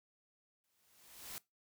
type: noise with exponential growth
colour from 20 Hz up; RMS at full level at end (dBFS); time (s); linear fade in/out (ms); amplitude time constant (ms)
white; -44; 0.64-1.38; 0; 160
effects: noise-tail reverb RT60 0.2 s tail -21 dB re dry